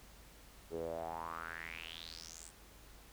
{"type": "tone with band-pass filter sweep", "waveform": "sawtooth", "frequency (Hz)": 82.41, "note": "E2", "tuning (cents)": 0, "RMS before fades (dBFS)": -45, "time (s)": [0.7, 2.52], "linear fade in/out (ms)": 50, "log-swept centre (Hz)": [400, 8800], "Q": 5.9, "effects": ["added 50 Hz sine -60 dBFS peak until 3.12 s", "pink hiss -60 dBFS RMS until 3.12 s"]}